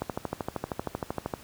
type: click train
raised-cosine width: 1 ms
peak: -15 dBFS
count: 18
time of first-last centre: 0.02-1.338 s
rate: 12.9 Hz
effects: pink hiss -50 dBFS RMS until 1.43 s + high-pass 60 Hz 12 dB/octave